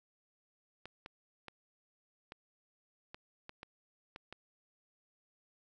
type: clicks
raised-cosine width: 0.3 ms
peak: -30 dBFS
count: 9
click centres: 0.856 / 1.061 / 1.483 / 2.321 / 3.145 / 3.494 / 3.631 / 4.161 / 4.326 s
effects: none